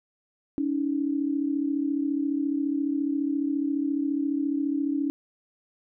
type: tone pair together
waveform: sine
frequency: 281.7 / 316.2 Hz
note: C#4 / D#4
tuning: +28 / +28 cents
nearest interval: major second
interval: 200 cents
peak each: -25 / -29 dBFS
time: 0.58-5.1 s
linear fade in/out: 0 ms
effects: none